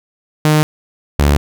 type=tone pair in turn; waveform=sawtooth; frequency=153 / 72.21 Hz; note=D#3 / D2; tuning=-29 / -29 cents; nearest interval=octave + minor second; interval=1300 cents; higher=first; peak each=-5 dBFS; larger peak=neither; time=0.45-0.63 / 1.19-1.37 s; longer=neither; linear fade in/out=0 ms; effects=none